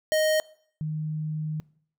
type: tone pair in turn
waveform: square / sine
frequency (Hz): 622.3 / 154.63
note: D#5 / D#3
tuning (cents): 0 / -10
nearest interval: 2 octaves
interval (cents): 2410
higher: first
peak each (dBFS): -21 / -27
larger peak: first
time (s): 0.12-0.4 / 0.81-1.6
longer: second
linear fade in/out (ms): 0
effects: noise-tail reverb RT60 0.6 s tail -23 dB re dry